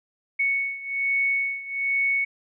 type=beating tone pair; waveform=sine; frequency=2217 / 2218.2 Hz; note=C#7 / C#7; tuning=0 / +1 cents; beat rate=1.2 Hz; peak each=-24 / -27 dBFS; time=0.39-2.25 s; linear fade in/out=10 ms; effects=none